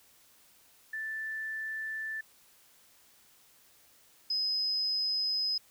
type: tone pair in turn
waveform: sine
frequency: 1762 / 5056 Hz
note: A6 / D#8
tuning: +2 / +27 cents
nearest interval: octave + tritone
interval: 1825 cents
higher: second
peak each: -34 / -28 dBFS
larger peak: second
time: 0.93-2.21 / 4.3-5.58 s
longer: neither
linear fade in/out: 5 ms
effects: white hiss -62 dBFS RMS until 5.7 s